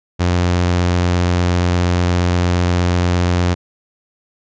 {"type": "tone", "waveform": "sawtooth", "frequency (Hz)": 88.5, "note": "F2", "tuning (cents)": 23, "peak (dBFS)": -9, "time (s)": [0.19, 3.55], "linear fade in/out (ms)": 20, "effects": ["resampled to 16000 Hz"]}